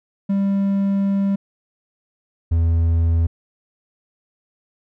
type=tone pair in turn; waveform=triangle; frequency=197.4 / 83 Hz; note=G3 / E2; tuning=+12 / +12 cents; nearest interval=octave + minor third; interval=1500 cents; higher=first; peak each=-14 / -12 dBFS; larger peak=second; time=0.29-1.36 / 2.51-3.27 s; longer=first; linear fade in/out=10 ms; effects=none